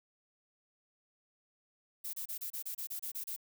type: noise bursts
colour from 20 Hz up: violet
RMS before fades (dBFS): -40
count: 11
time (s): 2.04-3.364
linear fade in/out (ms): 10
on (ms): 94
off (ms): 29
effects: none